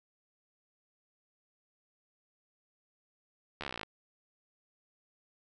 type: slowing click train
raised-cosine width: 0.3 ms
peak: -22 dBFS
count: 15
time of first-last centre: 3.61-3.832 s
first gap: 13 ms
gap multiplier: 1.03
effects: none